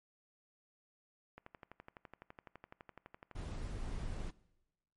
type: click train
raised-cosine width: 0.5 ms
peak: -35 dBFS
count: 24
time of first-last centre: 1.38-3.313 s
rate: 11.9 Hz
type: noise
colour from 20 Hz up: brown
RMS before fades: -41 dBFS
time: 3.35-4.31 s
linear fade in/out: 10 ms
effects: noise-tail reverb RT60 1.0 s tail -21 dB re dry + MP3 48 kbps